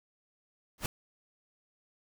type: noise with exponential growth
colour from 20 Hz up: pink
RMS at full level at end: -27 dBFS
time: 0.78-0.86 s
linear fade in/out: 1 ms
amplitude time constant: 17 ms
effects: none